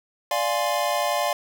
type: chord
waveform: square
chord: D half-diminished seventh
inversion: none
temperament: equal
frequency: 587.3 / 698.5 / 830.6 / 1046.5 Hz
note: D5 / F5 / Ab5 / C6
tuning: 0 / 0 / 0 / 0 cents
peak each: -27 / -27 / -30 / -29 dBFS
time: 0.31-1.33 s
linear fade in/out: 2 ms
effects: none